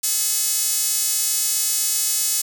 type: tone with high-pass filter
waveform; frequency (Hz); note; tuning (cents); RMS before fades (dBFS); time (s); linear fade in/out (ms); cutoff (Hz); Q
sawtooth; 427.7; A4; -49; -21; 0.03-2.42; 10; 7400; 1.3
effects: 7-bit